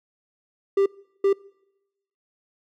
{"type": "tone bursts at uneven times", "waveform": "triangle", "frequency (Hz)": 394.6, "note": "G4", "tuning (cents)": 11, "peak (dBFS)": -14, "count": 2, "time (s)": [[0.77, 0.86], [1.24, 1.33]], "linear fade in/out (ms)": 5, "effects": ["noise-tail reverb RT60 0.9 s tail -24 dB re dry"]}